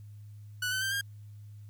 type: tone with pitch steps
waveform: sawtooth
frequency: 1480 / 1522.5 / 1566.2 / 1611.2 Hz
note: F#6 / F#6 / G6 / G6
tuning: 0 / +49 / -2 / +47 cents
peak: -26 dBFS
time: 0.62-1.012 s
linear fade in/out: 5 ms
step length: 98 ms
effects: added 104 Hz sine -45 dBFS peak until 1.69 s + white hiss -71 dBFS RMS until 1.69 s